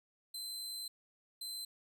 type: tone bursts at uneven times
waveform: sawtooth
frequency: 4075 Hz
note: C8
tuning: 47 cents flat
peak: -38 dBFS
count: 2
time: 0.34-0.88 / 1.41-1.65 s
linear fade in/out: 5 ms
effects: none